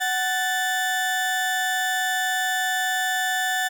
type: tone pair together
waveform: 35% pulse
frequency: 745.8 / 1760 Hz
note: F#5 / A6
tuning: +14 / 0 cents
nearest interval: octave + minor third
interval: 1486 cents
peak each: -24 / -22 dBFS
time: 0-3.69 s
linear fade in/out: 20 ms
effects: none